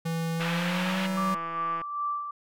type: tone with pitch glide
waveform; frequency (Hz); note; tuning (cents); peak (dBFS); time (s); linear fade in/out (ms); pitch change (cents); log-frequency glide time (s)
square; 164.81 to 189.32; E3 to F#3; 0 to +40; -28; 0.05-1.35; 10; +240; 0.36-0.99
type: click train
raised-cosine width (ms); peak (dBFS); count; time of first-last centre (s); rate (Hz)
0.5; -24; 236; 0.4-1.816; 166
type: band-pass noise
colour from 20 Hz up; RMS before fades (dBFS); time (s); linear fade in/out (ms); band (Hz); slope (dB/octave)
white; -34; 0.4-1.07; 10; 820 to 3100; 24
type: tone with tremolo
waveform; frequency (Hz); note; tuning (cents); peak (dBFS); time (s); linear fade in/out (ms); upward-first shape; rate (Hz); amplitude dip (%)
sine; 1169; D6; -8; -26; 1.17-2.31; 5; sine; 2.5; 55
effects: none